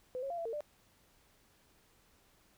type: tone with pitch steps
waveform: sine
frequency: 506 / 547 / 691 / 671 / 455.1 / 594 Hz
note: B4 / C#5 / F5 / E5 / A#4 / D5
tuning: +42 / -23 / -19 / +31 / -42 / +20 cents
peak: -36 dBFS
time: 0.15-0.606 s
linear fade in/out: 0 ms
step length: 76 ms
effects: pink hiss -68 dBFS RMS until 2.57 s